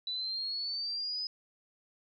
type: exponential sweep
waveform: sine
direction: up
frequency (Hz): 3951 to 5050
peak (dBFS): -33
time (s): 0.07-1.27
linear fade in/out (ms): 2
effects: none